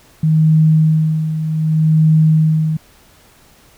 sine tone with tremolo, 157.2 Hz, D#3, 18 cents sharp, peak -7 dBFS, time 0.23-2.77 s, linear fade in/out 5 ms, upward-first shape sine, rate 0.65 Hz, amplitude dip 65%, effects pink hiss -48 dBFS RMS until 3.77 s

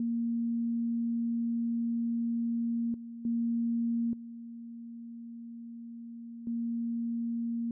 sine tone with level steps, 233.1 Hz, A#3, in tune, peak -28 / -40 / -27 / -41 / -30 dBFS, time 0-7.71 s, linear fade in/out 2 ms, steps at 2.94 / 3.25 / 4.13 / 6.47 s, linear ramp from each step 2 ms, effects none

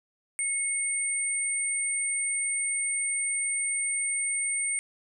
sine tone pair together, 2197 / 8788 Hz, C#7 / C#9, -16 / -16 cents, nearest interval 2 octaves, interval 2400 cents, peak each -32 / -27 dBFS, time 0.39-4.79 s, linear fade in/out 0 ms, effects none

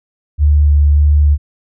sine tone with vibrato, 73.42 Hz, D2, in tune, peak -6 dBFS, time 0.38-1.38 s, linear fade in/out 50 ms, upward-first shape square, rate 1.7 Hz, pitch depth 10 cents each way, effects none

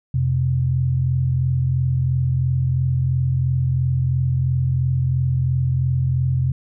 sine tone pair together, 86.2 / 129.15 Hz, F2 / C3, -22 / -22 cents, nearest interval perfect fifth, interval 700 cents, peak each -23 / -17 dBFS, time 0.14-6.52 s, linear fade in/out 5 ms, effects none

